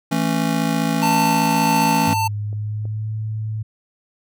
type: chord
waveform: square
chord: A major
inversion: second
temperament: just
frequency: 165 / 220 / 275 Hz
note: E3 / A3 / C#4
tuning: +2 / 0 / -14 cents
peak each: -23 dBFS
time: 0.11-2.14 s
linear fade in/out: 10 ms
type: tone with tremolo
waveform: square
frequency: 892 Hz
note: A5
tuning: 23 cents sharp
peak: -17 dBFS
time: 1.02-2.28 s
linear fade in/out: 10 ms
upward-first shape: sine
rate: 1.6 Hz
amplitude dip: 25%
type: tone with pitch glide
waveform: sine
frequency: 103.83 to 108.8 Hz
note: G#2 to A2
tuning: 0 to -19 cents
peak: -22 dBFS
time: 2.07-3.63 s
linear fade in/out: 10 ms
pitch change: +81 cents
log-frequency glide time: 2.34-3.11 s
type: clicks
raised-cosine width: 2 ms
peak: -27 / -25 dBFS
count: 2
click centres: 2.529 / 2.854 s
effects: none